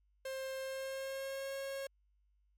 45% pulse tone with pitch glide, 530 to 545.2 Hz, C5 to C#5, +22 to -29 cents, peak -39 dBFS, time 0.25-1.87 s, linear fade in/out 5 ms, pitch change +49 cents, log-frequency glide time 0.6-1.56 s, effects added 50 Hz sine -70 dBFS peak until 2.57 s + MP3 64 kbps

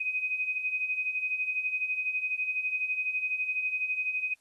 sine beating tone pair, 2500 / 2512 Hz, D#7 / D#7, +8 / +16 cents, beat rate 12 Hz, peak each -35 / -29 dBFS, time 0-4.34 s, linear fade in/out 10 ms, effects white hiss -70 dBFS RMS until 4.4 s + AAC 32 kbps

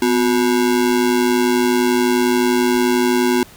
square ring-modulated tone, 306.3 Hz, D#4, 27 cents flat, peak -11 dBFS, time 0.02-3.43 s, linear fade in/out 0 ms, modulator 55.7 Hz, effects pink hiss -43 dBFS RMS until 3.56 s

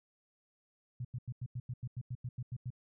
sine tone bursts, 123.47 Hz, B2, in tune, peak -36 dBFS, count 13, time 1-2.704 s, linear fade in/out 5 ms, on 48 ms, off 90 ms, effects none

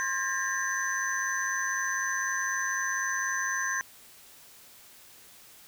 sine tone cluster, 1058 / 1611 / 1795 / 1899 / 6090 Hz, C6 / G6 / A6 / A#6 / F#8, +19 / +47 / +34 / +32 / +49 cents, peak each -35 / -31 / -34 / -38 / -35 dBFS, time 0-3.81 s, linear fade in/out 0 ms, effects white hiss -53 dBFS RMS until 5.67 s

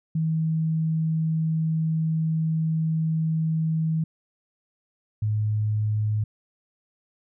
sine tone pair in turn, 160 / 106.79 Hz, D#3 / G#2, +49 / +49 cents, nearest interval perfect fifth, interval 700 cents, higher first, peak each -21 dBFS, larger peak neither, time 0.15-4.04 / 5.22-6.24 s, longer first, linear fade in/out 5 ms, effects none

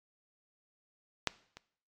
clicks, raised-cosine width 0.2 ms, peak -10 / -29 dBFS, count 2, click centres 1.273 / 1.57 s, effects noise-tail reverb RT60 0.6 s tail -19 dB re dry + MP3 96 kbps

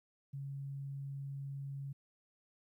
sine tone, 138.59 Hz, C#3, in tune, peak -40 dBFS, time 0.33-1.93 s, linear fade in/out 10 ms, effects 13-bit

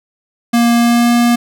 square tone with pitch glide, 235.6 to 238.2 Hz, A#3 to A#3, +19 to +38 cents, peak -9 dBFS, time 0.53-1.36 s, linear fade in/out 10 ms, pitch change +19 cents, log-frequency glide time 0.76-1.12 s, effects none

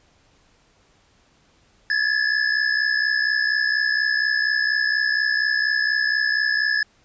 square tone pair together, 1676.8 / 1741 Hz, G#6 / A6, +16 / -19 cents, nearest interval minor second, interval 65 cents, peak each -22 dBFS, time 1.9-6.83 s, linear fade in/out 2 ms, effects pink hiss -59 dBFS RMS until 7.04 s + resampled to 16000 Hz

